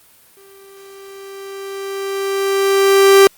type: tone with exponential growth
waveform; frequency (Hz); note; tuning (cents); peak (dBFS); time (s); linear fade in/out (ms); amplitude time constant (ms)
45% pulse; 392; G4; 0; -4; 0.37-3.27; 0; 630
effects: white hiss -49 dBFS RMS until 3.37 s + Opus 32 kbps